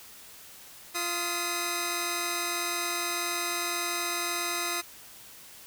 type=tone cluster; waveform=10% pulse; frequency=346.8 / 1257 / 2039 Hz; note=F4 / D#6 / C7; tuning=-12 / +17 / -45 cents; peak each=-25 dBFS; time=0.94-4.82 s; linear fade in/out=20 ms; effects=white hiss -49 dBFS RMS until 5.66 s